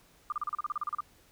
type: tone bursts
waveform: sine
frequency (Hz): 1200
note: D6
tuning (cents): +37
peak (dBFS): -29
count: 13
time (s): 0.3-1.006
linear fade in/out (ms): 2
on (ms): 22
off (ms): 35
effects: pink hiss -62 dBFS RMS until 1.31 s